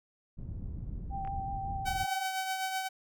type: low-pass noise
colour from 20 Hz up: pink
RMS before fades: -39 dBFS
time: 0.37-2.06 s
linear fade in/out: 20 ms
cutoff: 140 Hz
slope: 12 dB/octave
type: tone with vibrato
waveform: sine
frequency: 784 Hz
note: G5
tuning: in tune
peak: -35 dBFS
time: 1.1-2.26 s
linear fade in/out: 50 ms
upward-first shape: sine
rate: 5.4 Hz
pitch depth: 16 cents each way
type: clicks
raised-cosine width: 0.5 ms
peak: -33 dBFS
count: 2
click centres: 1.25 / 1.275 s
type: tone with tremolo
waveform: sawtooth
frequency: 760 Hz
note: F#5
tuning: 46 cents sharp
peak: -26 dBFS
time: 1.85-2.89 s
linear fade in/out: 20 ms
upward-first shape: triangle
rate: 7.9 Hz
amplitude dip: 50%
effects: none